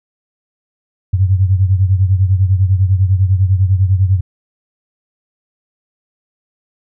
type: beating tone pair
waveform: sine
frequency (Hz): 93.1 / 103.1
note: F#2 / G#2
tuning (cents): +11 / -12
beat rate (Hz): 10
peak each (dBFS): -10 / -15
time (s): 1.13-4.21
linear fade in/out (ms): 10
effects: none